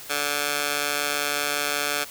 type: tone with high-pass filter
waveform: 15% pulse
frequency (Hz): 145.4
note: D3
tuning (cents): -17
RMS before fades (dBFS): -26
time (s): 0.09-2.05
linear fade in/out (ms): 20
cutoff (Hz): 1000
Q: 0.53
effects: white hiss -41 dBFS RMS until 2.1 s